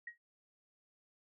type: tone with exponential decay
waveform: sine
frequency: 1892 Hz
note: A#6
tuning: 25 cents sharp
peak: -40 dBFS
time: 0.07-0.18 s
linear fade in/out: 5 ms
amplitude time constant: 22 ms
effects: noise-tail reverb RT60 0.1 s tail -24 dB re dry